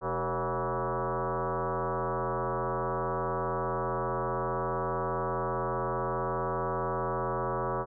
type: tone with frequency modulation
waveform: sine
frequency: 295.9 Hz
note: D4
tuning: 13 cents sharp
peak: -28 dBFS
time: 0.01-7.86 s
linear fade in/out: 50 ms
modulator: 169 Hz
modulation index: 5.8
effects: none